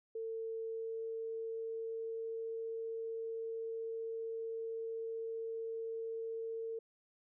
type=tone with pitch glide; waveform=sine; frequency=450 to 452.6 Hz; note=A4 to A4; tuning=+39 to +49 cents; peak=-38 dBFS; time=0.15-6.79 s; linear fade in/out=5 ms; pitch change=+10 cents; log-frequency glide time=0.63-2.56 s; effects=none